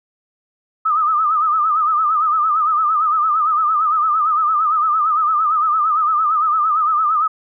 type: tone with vibrato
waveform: sine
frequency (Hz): 1247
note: D#6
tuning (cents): +3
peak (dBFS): -13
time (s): 0.85-7.28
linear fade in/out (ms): 10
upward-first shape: sine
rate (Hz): 8.8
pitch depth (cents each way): 92
effects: none